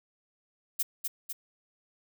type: noise with echo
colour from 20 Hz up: violet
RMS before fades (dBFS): -28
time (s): 0.79-0.83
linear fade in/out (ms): 10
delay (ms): 250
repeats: 2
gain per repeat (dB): -4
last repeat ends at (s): 1.33
effects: none